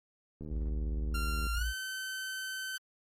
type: click train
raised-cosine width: 3 ms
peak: -31 dBFS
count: 82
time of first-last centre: 0.41-1.467 s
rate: 76.6 Hz
type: tone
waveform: sine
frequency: 57 Hz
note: A#1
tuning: 38 cents flat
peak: -31 dBFS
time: 0.49-1.74 s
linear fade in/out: 50 ms
type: tone with pitch glide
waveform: sawtooth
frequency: 1382 to 1533.4 Hz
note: F6 to G6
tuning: -19 to -39 cents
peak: -33 dBFS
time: 1.14-2.78 s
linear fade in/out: 10 ms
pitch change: +180 cents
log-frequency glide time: 1.54-1.67 s
effects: AAC 48 kbps